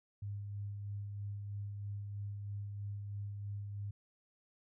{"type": "tone with tremolo", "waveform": "sine", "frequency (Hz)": 101.6, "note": "G#2", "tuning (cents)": -38, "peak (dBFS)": -38, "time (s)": [0.22, 3.91], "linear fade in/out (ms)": 5, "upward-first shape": "sine", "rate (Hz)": 3.1, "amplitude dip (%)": 30, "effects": []}